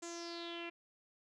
sawtooth tone with low-pass filter sweep, 340.4 Hz, F4, 44 cents flat, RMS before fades -45 dBFS, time 0.02-0.7 s, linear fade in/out 10 ms, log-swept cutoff 7400 to 2500 Hz, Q 6.2, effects none

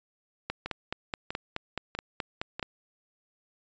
two click trains, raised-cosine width 0.3 ms, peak -18 / -15 dBFS, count 4 / 11, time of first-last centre 0.66-2.595 / 0.5-2.628 s, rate 1.55 / 4.7 Hz, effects resampled to 16000 Hz

